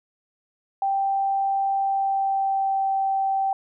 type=tone with pitch glide; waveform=sine; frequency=784 to 777.2 Hz; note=G5 to G5; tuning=0 to -15 cents; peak=-20 dBFS; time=0.82-3.53 s; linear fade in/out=2 ms; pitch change=-15 cents; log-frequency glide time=1.76-2.9 s; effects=none